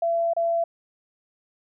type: tone with dropouts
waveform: sine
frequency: 674 Hz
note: E5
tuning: 38 cents sharp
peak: -20 dBFS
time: 0.02-0.64 s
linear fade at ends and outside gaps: 5 ms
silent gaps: 0.335-0.365 s
effects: none